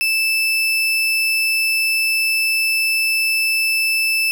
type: tone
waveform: 35% pulse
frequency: 2637 Hz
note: E7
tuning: in tune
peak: -14 dBFS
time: 0.01-4.31 s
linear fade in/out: 0 ms
effects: none